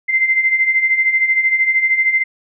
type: beating tone pair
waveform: sine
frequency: 2070 / 2083 Hz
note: C7 / C7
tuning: -19 / -8 cents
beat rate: 13 Hz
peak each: -19 / -13 dBFS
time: 0.08-2.24 s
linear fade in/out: 20 ms
effects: none